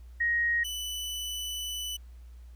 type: tone pair in turn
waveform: sine / sawtooth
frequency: 1879 / 2983 Hz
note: A#6 / F#7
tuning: +13 / +13 cents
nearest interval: minor sixth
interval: 800 cents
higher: second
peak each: -24 / -30 dBFS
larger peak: first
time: 0.2-0.64 / 0.64-1.97 s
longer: second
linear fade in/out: 10 ms
effects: added 60 Hz sine -45 dBFS peak until 2.55 s + pink hiss -67 dBFS RMS until 2.55 s